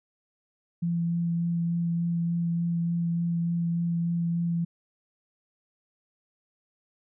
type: tone with vibrato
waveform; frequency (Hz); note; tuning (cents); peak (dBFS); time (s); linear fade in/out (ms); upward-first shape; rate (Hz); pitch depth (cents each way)
sine; 169.8; F3; -48; -24; 0.82-4.65; 10; sine; 3.4; 10
effects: none